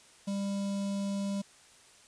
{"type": "tone with notch filter", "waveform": "square", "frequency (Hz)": 198.7, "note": "G3", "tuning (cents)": 24, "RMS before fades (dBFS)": -33, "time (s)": [0.27, 1.42], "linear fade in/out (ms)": 10, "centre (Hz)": 1700, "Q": 0.56, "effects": ["white hiss -58 dBFS RMS until 2.07 s", "resampled to 22050 Hz"]}